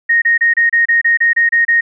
sine tone bursts, 1862 Hz, A#6, 2 cents flat, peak -8 dBFS, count 11, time 0.09-1.81 s, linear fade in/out 10 ms, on 130 ms, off 29 ms, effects none

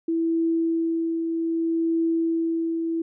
sine tone with tremolo, 329.6 Hz, E4, in tune, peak -19 dBFS, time 0.08-3.02 s, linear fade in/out 5 ms, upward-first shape triangle, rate 0.64 Hz, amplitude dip 40%, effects none

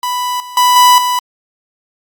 45% pulse tone with level steps, 990 Hz, B5, 4 cents sharp, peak -15 / -27 / -7 / -4 / -12 dBFS, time 0.03-1.19 s, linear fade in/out 2 ms, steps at 0.4 / 0.57 / 0.76 / 0.98 s, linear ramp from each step 2 ms, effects Opus 48 kbps

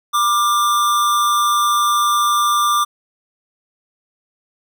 square tone with amplitude modulation, 1186 Hz, D6, 17 cents sharp, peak -12 dBFS, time 0.13-2.85 s, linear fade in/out 20 ms, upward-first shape sine, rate 216 Hz, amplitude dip 45%, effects none

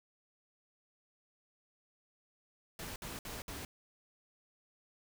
pink noise bursts, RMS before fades -44 dBFS, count 4, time 2.79-3.65 s, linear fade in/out 2 ms, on 170 ms, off 60 ms, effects none

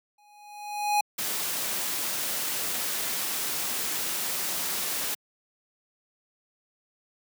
square tone with exponential growth, 830.6 Hz, G#5, in tune, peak -20 dBFS, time 0.18-1.01 s, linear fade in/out 5 ms, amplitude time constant 180 ms
white noise, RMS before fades -30 dBFS, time 1.18-5.15 s, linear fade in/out 10 ms
effects high-pass 150 Hz 12 dB/octave

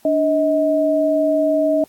sine tone pair together, 293.1 / 633 Hz, D4 / D#5, -3 / +30 cents, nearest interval octave + minor second, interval 1333 cents, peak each -19 / -15 dBFS, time 0.05-1.84 s, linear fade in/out 2 ms, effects white hiss -54 dBFS RMS until 1.88 s + AAC 64 kbps

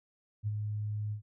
sine tone with ADSR envelope, 105.4 Hz, G#2, 26 cents sharp, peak -28 dBFS, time 0.43-1.22 s, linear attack 41 ms, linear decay 34 ms, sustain -4 dB, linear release 100 ms, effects none

